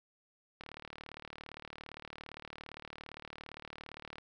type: click train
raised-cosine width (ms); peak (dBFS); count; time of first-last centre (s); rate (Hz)
0.3; -29; 135; 0.61-4.183; 37.5
effects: none

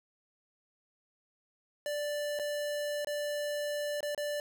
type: tone with dropouts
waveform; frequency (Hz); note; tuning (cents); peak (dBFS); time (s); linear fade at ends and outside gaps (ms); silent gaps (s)
square; 587.3; D5; 0; -33; 1.86-4.4; 1; 2.39-2.396 / 3.047-3.071 / 4.006-4.029 / 4.148-4.177
effects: none

